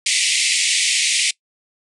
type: band-pass noise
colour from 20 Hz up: pink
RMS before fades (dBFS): -18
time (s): 0.06-1.31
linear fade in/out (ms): 5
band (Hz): 2000 to 9800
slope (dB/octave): 96
effects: noise-tail reverb RT60 0.1 s tail -22 dB re dry